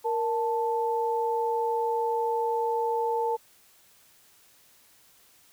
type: tone pair together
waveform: sine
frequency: 466.2 / 880.1 Hz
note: A#4 / A5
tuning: 0 / 0 cents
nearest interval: major seventh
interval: 1100 cents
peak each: -27 dBFS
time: 0.04-3.37 s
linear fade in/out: 20 ms
effects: white hiss -59 dBFS RMS until 5.52 s